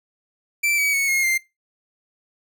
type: tone with pitch steps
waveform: 45% pulse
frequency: 2337 / 2274 / 2213 / 2154 / 2097 Hz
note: D7 / C#7 / C#7 / C7 / C7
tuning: -9 / +44 / -3 / +50 / +3 cents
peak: -18 dBFS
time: 0.63-1.38 s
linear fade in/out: 10 ms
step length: 150 ms
effects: noise-tail reverb RT60 0.2 s tail -18 dB re dry